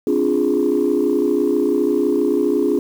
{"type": "chord", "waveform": "sine", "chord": "D half-diminished seventh", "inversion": "third", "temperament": "equal", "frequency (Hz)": [261.6, 293.7, 349.2, 415.3], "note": ["C4", "D4", "F4", "Ab4"], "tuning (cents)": [0, 0, 0, 0], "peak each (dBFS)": [-21, -19, -19, -18], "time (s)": [0.07, 2.79], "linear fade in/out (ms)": 2, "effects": ["tanh soft clip ceiling -8 dBFS", "7-bit"]}